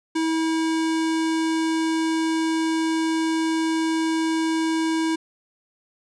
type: tone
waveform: square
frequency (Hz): 322.6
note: E4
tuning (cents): -37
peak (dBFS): -21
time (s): 0.15-5.16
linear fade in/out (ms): 10
effects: resampled to 22050 Hz